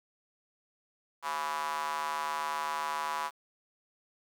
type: tone with high-pass filter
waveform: square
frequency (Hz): 76.2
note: D#2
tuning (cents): -36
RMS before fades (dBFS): -34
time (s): 1.22-3.31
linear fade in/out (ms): 50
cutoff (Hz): 1000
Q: 4.8
effects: low-pass 12000 Hz 12 dB/octave + 9-bit